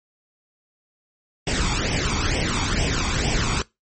pink noise with flanger, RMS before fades -22 dBFS, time 1.47-3.62 s, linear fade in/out 2 ms, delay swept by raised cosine 0.36 to 0.89 ms, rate 2.2 Hz, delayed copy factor +0.6, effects noise-tail reverb RT60 0.2 s tail -22 dB re dry + MP3 32 kbps

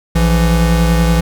square tone pair together, 59.14 / 167 Hz, A#1 / E3, +26 / +23 cents, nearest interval octave + tritone, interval 1797 cents, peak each -13 dBFS, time 0.15-1.21 s, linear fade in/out 10 ms, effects none

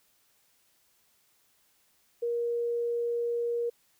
sine tone, 472.6 Hz, A#4, 24 cents sharp, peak -27 dBFS, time 2.22-3.7 s, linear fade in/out 10 ms, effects white hiss -68 dBFS RMS until 3.99 s

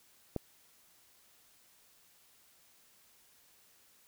click, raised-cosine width 2 ms, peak -20 dBFS, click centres 0.363 s, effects white hiss -65 dBFS RMS until 4.07 s

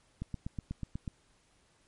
click train, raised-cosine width 5 ms, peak -24 dBFS, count 8, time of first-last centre 0.22-1.078 s, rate 8.16 Hz, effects pink hiss -68 dBFS RMS until 1.87 s + MP3 48 kbps

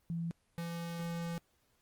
sine / square tone pair in turn, 167.6 / 169.16 Hz, E3 / E3, +29 / +45 cents, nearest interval unison, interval 16 cents, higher second, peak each -34 / -37 dBFS, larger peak first, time 0.1-0.31 / 0.58-1.38 s, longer second, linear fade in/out 0 ms, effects pink hiss -74 dBFS RMS until 1.81 s + Opus 24 kbps

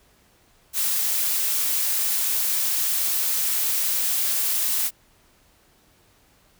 blue noise, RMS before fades -23 dBFS, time 0.73-4.91 s, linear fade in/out 50 ms, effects pink hiss -59 dBFS RMS until 6.59 s

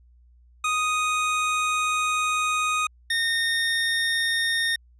25% pulse tone pair in turn, 1244.5 / 1837.7 Hz, D#6 / A#6, 0 / -25 cents, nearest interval perfect fifth, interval 675 cents, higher second, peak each -18 dBFS, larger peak neither, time 0.64-2.87 / 3.1-4.76 s, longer first, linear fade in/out 5 ms, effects added 60 Hz sine -52 dBFS peak until 4.99 s + resampled to 24000 Hz

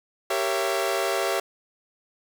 sawtooth chord, G diminished seventh, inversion none, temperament equal with one note detuned, 392 / 466.2 / 554.4 / 671.2 Hz, G4 / Bb4 / Db5 / Fb5, 0 / 0 / 0 / +31 cents, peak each -24 / -28 / -25 / -24 dBFS, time 0.3-1.4 s, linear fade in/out 5 ms, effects none

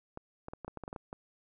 clicks, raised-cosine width 1 ms, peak -27 dBFS, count 11, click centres 0.174 / 0.484 / 0.535 / 0.647 / 0.68 / 0.773 / 0.837 / 0.879 / 0.929 / 0.962 / 1.129 s, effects none

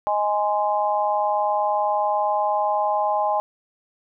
sine chord, Ab major, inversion second, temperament just, 623 / 830.6 / 1038.3 Hz, Eb5 / Ab5 / C6, +2 / 0 / -14 cents, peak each -24 / -21 / -26 dBFS, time 0.07-3.4 s, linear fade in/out 0 ms, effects none

